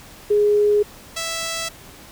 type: tone pair in turn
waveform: sine / 5% pulse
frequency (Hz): 415.3 / 659.2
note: G#4 / E5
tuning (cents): 0 / 0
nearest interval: minor sixth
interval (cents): 800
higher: second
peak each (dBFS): -13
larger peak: neither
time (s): 0.3-0.83 / 1.16-1.69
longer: neither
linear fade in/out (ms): 10
effects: pink hiss -43 dBFS RMS until 2.11 s